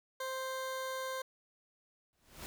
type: tone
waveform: 20% pulse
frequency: 523.3 Hz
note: C5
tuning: in tune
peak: -32 dBFS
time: 0.2-1.22 s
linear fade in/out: 5 ms
type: noise with exponential growth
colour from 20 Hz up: pink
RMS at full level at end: -42 dBFS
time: 2.13-2.46 s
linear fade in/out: 0 ms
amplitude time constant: 70 ms
effects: none